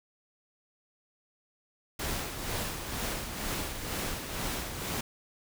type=noise with tremolo; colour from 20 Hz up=pink; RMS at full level=-33 dBFS; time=1.99-5.01 s; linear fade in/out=5 ms; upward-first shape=sine; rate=2.1 Hz; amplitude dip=50%; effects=none